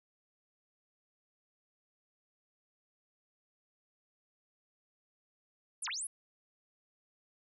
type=linear two-way sweep; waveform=sine; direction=down then up; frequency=11175 to 878 to 11175 Hz; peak=-36 dBFS; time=5.82-6.07 s; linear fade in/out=5 ms; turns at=5.88 s; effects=none